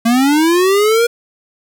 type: linear sweep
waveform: square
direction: up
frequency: 225.3 to 478.6 Hz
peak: -10 dBFS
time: 0.05-1.07 s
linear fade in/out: 10 ms
effects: none